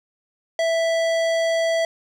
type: tone with hard clipping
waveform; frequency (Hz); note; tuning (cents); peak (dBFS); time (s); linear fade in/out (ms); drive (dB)
sine; 659.3; E5; 0; -20; 0.59-1.85; 2; 16
effects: none